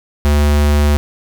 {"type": "tone", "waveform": "square", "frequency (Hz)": 73.42, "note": "D2", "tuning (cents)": 0, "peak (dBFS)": -10, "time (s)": [0.25, 0.97], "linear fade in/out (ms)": 0, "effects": []}